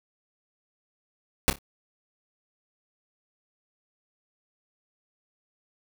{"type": "noise with echo", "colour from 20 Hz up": "pink", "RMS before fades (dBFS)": -19, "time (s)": [1.48, 1.5], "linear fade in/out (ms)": 0, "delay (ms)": 29, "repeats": 3, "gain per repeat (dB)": -12, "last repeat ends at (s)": 1.587, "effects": []}